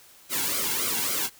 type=noise with flanger; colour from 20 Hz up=white; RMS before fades=-27 dBFS; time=0.29-1.3 s; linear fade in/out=50 ms; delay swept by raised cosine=1.1 to 1.66 ms; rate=3.6 Hz; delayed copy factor=-0.85; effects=white hiss -53 dBFS RMS until 1.39 s